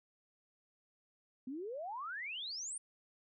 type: exponential sweep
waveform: sine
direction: up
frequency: 245.2 to 9397 Hz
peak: -40 dBFS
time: 1.47-2.78 s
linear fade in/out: 5 ms
effects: none